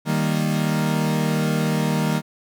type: chord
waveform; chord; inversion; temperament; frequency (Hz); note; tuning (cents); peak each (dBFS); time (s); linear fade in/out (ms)
40% pulse; Eb major; none; equal; 155.56 / 196 / 233.1; Eb3 / G3 / Bb3; 0 / 0 / 0; -21 / -24 / -24; 0.05-2.22; 50
effects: none